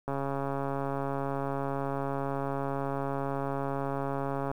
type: click train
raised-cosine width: 1 ms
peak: -19 dBFS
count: 613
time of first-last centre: 0.08-4.515 s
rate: 138 Hz
effects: 9-bit